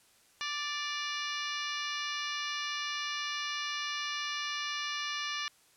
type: harmonic tone with a mistuned harmonic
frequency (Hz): 587.3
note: D5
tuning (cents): 0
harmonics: 2 / 3 / 4 / 5 / 6 / 7 / 8 / 9 / 10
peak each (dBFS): -40 / -40 / -41 / -41 / -42 / -44 / -49 / -46 / -47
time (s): 0.41-5.48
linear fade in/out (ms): 0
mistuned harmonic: 5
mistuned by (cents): -35
effects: white hiss -64 dBFS RMS until 5.76 s + low-pass 11000 Hz 12 dB/octave